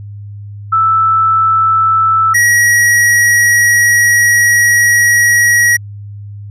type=tone pair in turn; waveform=sine / square; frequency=1318 / 1908.4 Hz; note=E6 / A#6; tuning=-1 / +40 cents; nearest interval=tritone; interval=641 cents; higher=second; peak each=-7 dBFS; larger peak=neither; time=0.72-2.34 / 2.34-5.77 s; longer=second; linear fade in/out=10 ms; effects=added 102 Hz sine -25 dBFS peak until 6.5 s + resampled to 32000 Hz